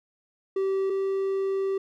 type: tone pair in turn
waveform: triangle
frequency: 386.5 / 388.1 Hz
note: G4 / G4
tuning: -24 / -17 cents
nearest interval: unison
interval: 7 cents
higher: second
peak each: -21 / -22 dBFS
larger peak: first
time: 0.56-0.9 / 0.9-1.78 s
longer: second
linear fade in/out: 5 ms
effects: none